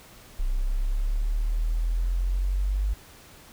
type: exponential sweep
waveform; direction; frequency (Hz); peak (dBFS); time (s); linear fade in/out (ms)
sine; up; 31.57 to 50.4; -22; 0.39-2.94; 10
effects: pink hiss -50 dBFS RMS until 3.52 s